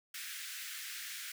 pink high-pass noise, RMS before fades -44 dBFS, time 0.14-1.32 s, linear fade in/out 5 ms, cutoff 1500 Hz, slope 48 dB/octave, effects none

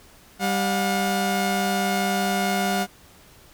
sawtooth tone pair together, 196 / 719.3 Hz, G3 / F#5, 0 / -49 cents, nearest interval octave + major seventh, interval 2251 cents, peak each -20 dBFS, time 0.39-2.87 s, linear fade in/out 50 ms, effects pink hiss -51 dBFS RMS until 3.53 s

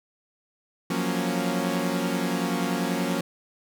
sawtooth chord, Gb major seventh, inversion third, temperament equal, 174.61 / 185 / 233.1 / 277.2 Hz, F3 / Gb3 / Bb3 / Db4, 0 / 0 / 0 / 0 cents, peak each -26 dBFS, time 0.9-3.21 s, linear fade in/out 5 ms, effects none

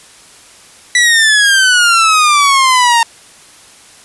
sawtooth exponential sweep, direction down, 1975.5 to 915 Hz, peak -3 dBFS, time 0.95-3.03 s, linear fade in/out 2 ms, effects white hiss -40 dBFS RMS until 4.04 s + resampled to 24000 Hz

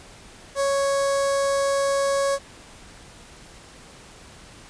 sawtooth tone with notch filter, 554 Hz, C#5, 1 cent flat, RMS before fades -22 dBFS, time 0.55-2.39 s, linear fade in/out 50 ms, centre 2700 Hz, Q 0.83, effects pink hiss -46 dBFS RMS until 4.69 s + resampled to 22050 Hz

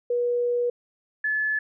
sine tone pair in turn, 483.8 / 1724.1 Hz, B4 / A6, -36 / -36 cents, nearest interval octave + minor seventh, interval 2200 cents, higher second, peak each -21 / -22 dBFS, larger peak first, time 0.1-0.7 / 1.24-1.59 s, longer first, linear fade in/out 5 ms, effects none

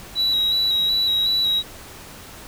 sine tone with vibrato, 3889 Hz, B7, 27 cents flat, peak -15 dBFS, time 0.15-1.63 s, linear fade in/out 50 ms, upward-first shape square, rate 2.7 Hz, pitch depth 22 cents each way, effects tanh soft clip ceiling -15 dBFS + pink hiss -40 dBFS RMS until 2.47 s

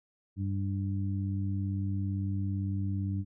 harmonic tone, 97.8 Hz, G2, 4 cents flat, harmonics 1 / 2 / 3, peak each -30 / -36 / -40 dBFS, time 0.36-3.25 s, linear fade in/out 50 ms, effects none

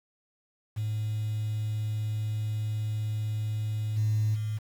sine tone with level steps, 107.6 Hz, A2, 38 cents flat, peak -27 / -22 / -28 dBFS, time 0.76-4.59 s, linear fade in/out 20 ms, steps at 3.96 / 4.34 s, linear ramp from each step 20 ms, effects tanh soft clip ceiling -19 dBFS + 8-bit

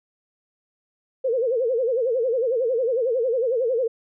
sine tone with vibrato, 487.8 Hz, B4, 21 cents flat, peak -19 dBFS, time 1.24-3.88 s, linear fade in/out 10 ms, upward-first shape sine, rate 11 Hz, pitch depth 160 cents each way, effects none

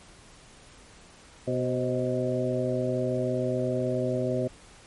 harmonic tone with a mistuned harmonic, 125.3 Hz, B2, 25 cents sharp, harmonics 1 / 2 / 3 / 4 / 5, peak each -31 / -31 / -31 / -31 / -31 dBFS, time 1.47-4.48 s, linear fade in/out 10 ms, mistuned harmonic 4, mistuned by +63 cents, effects pink hiss -52 dBFS RMS until 4.86 s + MP3 48 kbps

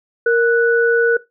sine tone pair together, 466.2 / 1480 Hz, A#4 / F#6, 0 / 0 cents, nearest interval octave + minor sixth, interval 2000 cents, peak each -12 / -16 dBFS, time 0.26-1.17 s, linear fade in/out 5 ms, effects noise-tail reverb RT60 0.2 s tail -18 dB re dry

